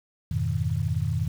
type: chord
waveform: sine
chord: F half-diminished seventh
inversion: none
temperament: equal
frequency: 87.31 / 103.83 / 123.47 / 155.56 Hz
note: F2 / Ab2 / Cb3 / Eb3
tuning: 0 / 0 / 0 / 0 cents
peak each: -29 dBFS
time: 0.31-1.28 s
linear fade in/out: 5 ms
effects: 8-bit